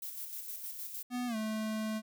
violet noise with tremolo, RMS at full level -41 dBFS, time 0.02-1.03 s, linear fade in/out 5 ms, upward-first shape square, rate 6.5 Hz, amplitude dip 40%
square tone with pitch glide, 246.9 to 217.4 Hz, B3 to A3, 0 to -21 cents, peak -34 dBFS, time 1.1-2.02 s, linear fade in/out 50 ms, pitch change -221 cents, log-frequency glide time 1.27-1.36 s
effects none

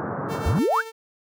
pink band-pass noise, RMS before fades -29 dBFS, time 0-0.59 s, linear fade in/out 0 ms, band 100 to 1500 Hz, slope 48 dB/octave
sawtooth tone with tremolo, 448.9 Hz, A4, 35 cents sharp, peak -24 dBFS, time 0.28-0.92 s, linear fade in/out 50 ms, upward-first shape triangle, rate 6.6 Hz, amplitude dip 70%
sine exponential sweep, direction up, 60.3 to 1771 Hz, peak -18 dBFS, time 0.45-0.82 s, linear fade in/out 20 ms
effects none

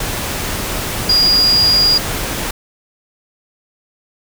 sine tone in noise, 4845 Hz, D#8, 47 cents flat, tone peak -9 dBFS, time 1.09-1.98 s, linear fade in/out 5 ms, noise pink, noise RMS -21 dBFS, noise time 0-2.51 s, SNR +9 dB, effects none

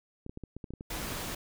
clicks, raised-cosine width 3 ms, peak -28 dBFS, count 9, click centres 0.264 / 0.295 / 0.374 / 0.437 / 0.566 / 0.642 / 0.706 / 0.737 / 0.809 s
pink noise, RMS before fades -37 dBFS, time 0.9-1.35 s, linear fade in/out 5 ms
effects none

